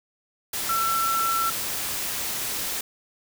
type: tone in noise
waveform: sine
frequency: 1342 Hz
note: E6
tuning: 31 cents sharp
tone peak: -22 dBFS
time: 0.69-1.5 s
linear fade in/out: 5 ms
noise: white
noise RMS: -29 dBFS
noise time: 0.53-2.81 s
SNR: +4 dB
effects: none